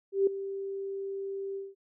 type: tone with ADSR envelope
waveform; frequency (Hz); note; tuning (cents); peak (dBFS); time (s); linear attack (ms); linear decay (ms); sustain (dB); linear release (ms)
sine; 392; G4; 0; -19; 0.12-1.75; 150; 4; -14; 190
effects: none